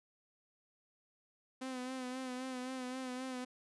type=tone with vibrato; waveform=sawtooth; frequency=256.1 Hz; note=C4; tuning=37 cents flat; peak=-36 dBFS; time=1.61-3.45 s; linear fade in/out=10 ms; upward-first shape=sine; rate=3.8 Hz; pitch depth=41 cents each way; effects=resampled to 24000 Hz